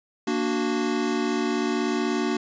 square chord, Bb augmented, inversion none, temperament equal, 233.1 / 293.7 / 370 Hz, Bb3 / D4 / F#4, 0 / 0 / 0 cents, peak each -28 dBFS, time 0.27-2.37 s, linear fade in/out 5 ms, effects resampled to 16000 Hz + 10-bit

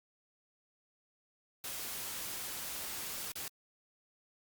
white noise with dropouts, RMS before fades -41 dBFS, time 1.64-3.48 s, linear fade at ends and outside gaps 1 ms, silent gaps 3.319-3.356 s, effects Opus 48 kbps

